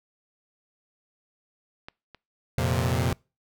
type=clicks; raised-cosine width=0.3 ms; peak=-23 / -29 dBFS; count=2; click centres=1.885 / 2.147 s
type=chord; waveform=sawtooth; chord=F suspended fourth; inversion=none; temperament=equal; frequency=87.31 / 116.54 / 130.81 Hz; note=F2 / Bb2 / C3; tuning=0 / 0 / 0 cents; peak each=-23 dBFS; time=2.58-3.13 s; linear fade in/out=0 ms
effects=noise-tail reverb RT60 0.3 s tail -26 dB re dry